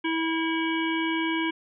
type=harmonic tone; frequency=325.1 Hz; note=E4; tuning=24 cents flat; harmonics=1 / 3 / 5 / 7 / 9 / 10; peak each=-26 / -32 / -34 / -32 / -36 / -40 dBFS; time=0.04-1.51 s; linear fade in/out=10 ms; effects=none